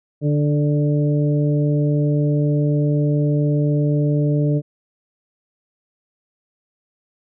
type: harmonic tone with a mistuned harmonic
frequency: 147.4 Hz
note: D3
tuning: 7 cents sharp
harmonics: 1 / 2 / 3 / 4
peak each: -16 / -22 / -26 / -28 dBFS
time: 0.21-4.62 s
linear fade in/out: 50 ms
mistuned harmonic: 3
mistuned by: -16 cents
effects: none